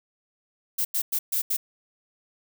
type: noise bursts at uneven times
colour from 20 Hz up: violet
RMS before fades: -25 dBFS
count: 5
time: 0.78-0.85 / 0.94-1.02 / 1.12-1.19 / 1.32-1.42 / 1.5-1.57 s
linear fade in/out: 10 ms
effects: none

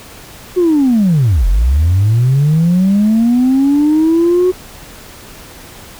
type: linear two-way sweep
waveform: sine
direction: down then up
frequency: 370.4 to 41.2 to 370.4 Hz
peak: -6 dBFS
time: 0.56-4.52 s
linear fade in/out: 20 ms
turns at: 1.47 s
effects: tanh soft clip ceiling -5 dBFS + pink hiss -35 dBFS RMS until 5.99 s

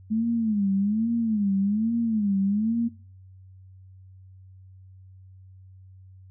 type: tone with vibrato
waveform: sine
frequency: 213.1 Hz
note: G#3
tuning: 45 cents sharp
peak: -21 dBFS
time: 0.1-2.89 s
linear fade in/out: 20 ms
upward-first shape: sine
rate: 1.2 Hz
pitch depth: 160 cents each way
effects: noise-tail reverb RT60 0.4 s tail -19 dB re dry + added 94 Hz sine -46 dBFS peak until 6.3 s

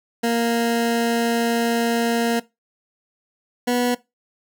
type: tone pair in turn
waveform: 20% pulse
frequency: 233.1 / 244.6 Hz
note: A#3 / B3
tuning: 0 / -16 cents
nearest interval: minor second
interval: 84 cents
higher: second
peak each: -13 dBFS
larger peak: neither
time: 0.23-2.4 / 3.67-3.95 s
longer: first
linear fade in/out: 10 ms
effects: noise-tail reverb RT60 0.2 s tail -19 dB re dry

